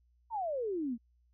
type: exponential sweep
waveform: sine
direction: down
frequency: 954 to 220 Hz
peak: -32 dBFS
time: 0.3-0.98 s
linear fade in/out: 50 ms
effects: added 60 Hz sine -66 dBFS peak until 1.33 s